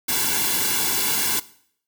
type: noise with comb filter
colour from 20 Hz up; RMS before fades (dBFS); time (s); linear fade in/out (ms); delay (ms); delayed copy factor
white; -22; 0.08-1.4; 10; 1.6; -0.85
effects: noise-tail reverb RT60 0.6 s tail -18 dB re dry